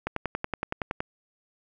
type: click train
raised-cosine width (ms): 0.5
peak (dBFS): -13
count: 11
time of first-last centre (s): 0.07-1.005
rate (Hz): 10.7
effects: none